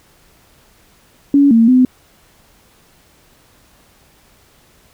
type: tone with pitch steps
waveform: sine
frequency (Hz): 282.4 / 227.9 / 254.3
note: C#4 / A#3 / C4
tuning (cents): +32 / -39 / -49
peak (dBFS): -6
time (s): 1.34-1.85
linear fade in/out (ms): 2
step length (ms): 170
effects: pink hiss -51 dBFS RMS until 4.93 s